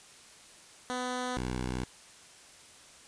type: tone pair in turn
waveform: 10% pulse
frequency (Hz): 250.5 / 62.62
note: B3 / B1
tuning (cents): +25 / +25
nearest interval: 2 octaves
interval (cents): 2400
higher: first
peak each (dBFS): -24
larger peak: neither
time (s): 0.9-1.37 / 1.37-1.84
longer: neither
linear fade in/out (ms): 0
effects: white hiss -54 dBFS RMS until 3.07 s + resampled to 22050 Hz